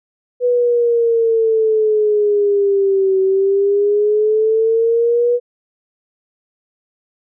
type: exponential two-way sweep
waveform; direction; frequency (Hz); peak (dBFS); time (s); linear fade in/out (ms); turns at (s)
sine; down then up; 493.9 to 380 to 487.6; -11; 0.4-5.4; 50; 3.2
effects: none